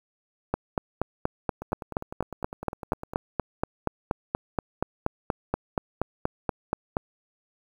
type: two click trains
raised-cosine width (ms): 1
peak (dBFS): -21 / -10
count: 16 / 28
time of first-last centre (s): 1.62-3.135 / 0.54-6.969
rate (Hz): 9.9 / 4.2
effects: 8-bit